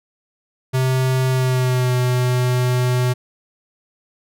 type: tone with pitch glide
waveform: square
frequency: 130 to 125.21 Hz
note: C3 to B2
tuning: -11 to +24 cents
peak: -16 dBFS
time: 0.73-3.14 s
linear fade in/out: 20 ms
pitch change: -65 cents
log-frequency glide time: 1.3-1.95 s
effects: none